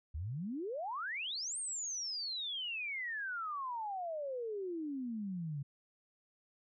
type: exponential two-way sweep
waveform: sine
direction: up then down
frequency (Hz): 69.3 to 8860 to 136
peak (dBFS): -37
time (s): 0.14-5.63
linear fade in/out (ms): 10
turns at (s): 1.58
effects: none